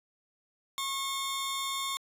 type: tone pair together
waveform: sawtooth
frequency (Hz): 1089 / 3588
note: C#6 / A7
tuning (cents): -31 / +33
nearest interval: octave + major sixth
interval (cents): 2064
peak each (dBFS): -30 / -32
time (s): 0.78-1.97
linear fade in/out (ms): 0
effects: resampled to 32000 Hz